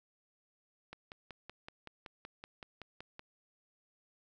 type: click train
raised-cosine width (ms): 0.3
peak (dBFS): -30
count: 13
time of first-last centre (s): 0.93-3.194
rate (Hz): 5.3
effects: none